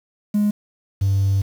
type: tone pair in turn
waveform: triangle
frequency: 207.7 / 98.02 Hz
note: G#3 / G2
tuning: 0 / 0 cents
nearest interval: octave + minor second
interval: 1300 cents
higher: first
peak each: -12 dBFS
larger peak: neither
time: 0.34-0.51 / 1.01-1.42 s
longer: second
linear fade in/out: 10 ms
effects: tanh soft clip ceiling -11 dBFS + 7-bit